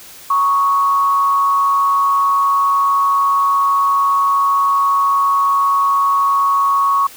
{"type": "tone with frequency modulation", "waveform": "sine", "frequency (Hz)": 1108.7, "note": "C#6", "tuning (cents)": 0, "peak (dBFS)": -11, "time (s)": [0.3, 7.07], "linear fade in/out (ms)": 5, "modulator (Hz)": 160, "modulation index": 0.35, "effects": ["white hiss -38 dBFS RMS until 7.16 s"]}